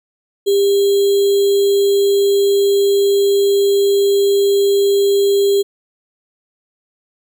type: tone with sample-and-hold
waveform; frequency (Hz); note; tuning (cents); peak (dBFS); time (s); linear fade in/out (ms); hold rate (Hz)
sine; 398.9; G4; +30; -10; 0.46-5.63; 20; 3675
effects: none